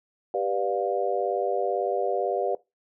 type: chord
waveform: sine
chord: G dominant seventh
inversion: none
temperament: just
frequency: 392 / 490 / 588 / 705.6 Hz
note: G4 / B4 / D5 / F5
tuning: 0 / -14 / +2 / +18 cents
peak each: -29 dBFS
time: 0.34-2.55 s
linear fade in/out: 2 ms
effects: noise-tail reverb RT60 0.2 s tail -19 dB re dry